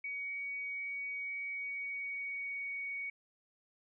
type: tone with pitch glide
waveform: sine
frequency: 2251 to 2238 Hz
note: C#7 to C#7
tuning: +26 to +16 cents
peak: -37 dBFS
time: 0.04-3.1 s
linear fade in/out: 5 ms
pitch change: -10 cents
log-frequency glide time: 1.31-2.79 s
effects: none